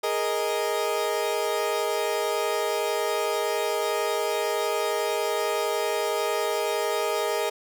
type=chord; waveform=30% pulse; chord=Ab suspended second; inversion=none; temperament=equal; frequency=415.3 / 466.2 / 622.3 Hz; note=Ab4 / Bb4 / Eb5; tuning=0 / 0 / 0 cents; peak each=-26 dBFS; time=0.03-7.5 s; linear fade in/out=10 ms; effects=none